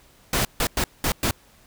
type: noise bursts at uneven times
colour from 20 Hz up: pink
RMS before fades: -22 dBFS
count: 5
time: 0.33-0.45 / 0.6-0.67 / 0.77-0.84 / 1.04-1.12 / 1.23-1.31 s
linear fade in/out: 2 ms
effects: pink hiss -55 dBFS RMS until 1.66 s